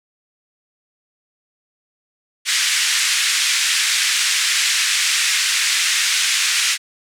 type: band-pass noise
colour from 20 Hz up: pink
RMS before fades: -18 dBFS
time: 2.45-6.78 s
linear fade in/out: 50 ms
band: 1800 to 8900 Hz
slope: 24 dB/octave
effects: none